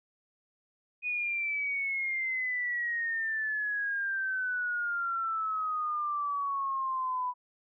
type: exponential sweep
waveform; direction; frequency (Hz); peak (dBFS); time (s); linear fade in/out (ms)
sine; down; 2489 to 987.8; -29; 1.02-7.34; 50
effects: none